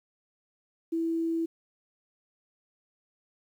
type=tone; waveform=sine; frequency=329.6 Hz; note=E4; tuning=in tune; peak=-26 dBFS; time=0.92-1.46 s; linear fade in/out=10 ms; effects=10-bit